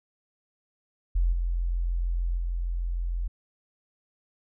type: tone with level steps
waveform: sine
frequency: 43.24 Hz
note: F1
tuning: 16 cents flat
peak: -20 / -24 / -26 dBFS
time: 1.15-3.28 s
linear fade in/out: 10 ms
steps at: 1.32 / 2.37 s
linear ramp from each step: 10 ms
effects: none